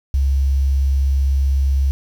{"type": "tone with quantisation", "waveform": "sine", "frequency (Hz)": 67.9, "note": "C#2", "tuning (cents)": -35, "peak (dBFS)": -13, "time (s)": [0.14, 1.91], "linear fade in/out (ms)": 0, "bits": 7, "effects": []}